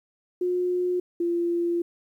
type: tone pair in turn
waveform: sine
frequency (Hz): 359.6 / 343.7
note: F#4 / F4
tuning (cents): -49 / -28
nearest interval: minor second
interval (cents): 79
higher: first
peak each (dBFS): -22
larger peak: neither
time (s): 0.41-1 / 1.2-1.82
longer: second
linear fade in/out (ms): 5
effects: 10-bit